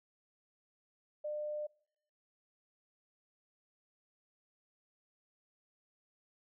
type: tone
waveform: sine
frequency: 600 Hz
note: D5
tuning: 37 cents sharp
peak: -36 dBFS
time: 1.24-1.67 s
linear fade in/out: 10 ms
effects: noise-tail reverb RT60 0.7 s tail -25 dB re dry